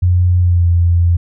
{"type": "tone with pitch glide", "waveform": "sine", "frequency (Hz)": [89.4, 86.16], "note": ["F2", "F2"], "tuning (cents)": [41, -23], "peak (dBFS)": -8, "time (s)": [0.02, 1.17], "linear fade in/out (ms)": 10, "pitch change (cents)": -64, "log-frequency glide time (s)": [0.39, 0.67], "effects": []}